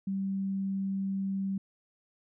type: tone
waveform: sine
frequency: 194.2 Hz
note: G3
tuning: 16 cents flat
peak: -29 dBFS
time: 0.07-1.58 s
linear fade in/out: 5 ms
effects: none